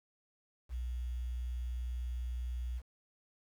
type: tone with quantisation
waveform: sine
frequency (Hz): 61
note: B1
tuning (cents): -21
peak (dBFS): -35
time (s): 0.69-2.82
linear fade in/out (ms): 50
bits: 10
effects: none